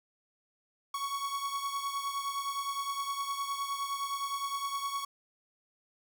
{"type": "beating tone pair", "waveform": "45% pulse", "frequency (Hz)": [1112, 1121.7], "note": ["C#6", "C#6"], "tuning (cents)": [5, 20], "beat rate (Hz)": 9.7, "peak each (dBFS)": [-34, -39], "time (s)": [0.94, 5.05], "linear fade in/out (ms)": 5, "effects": []}